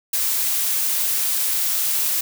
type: noise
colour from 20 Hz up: blue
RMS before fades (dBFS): -21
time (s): 0.13-2.21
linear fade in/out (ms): 5
effects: none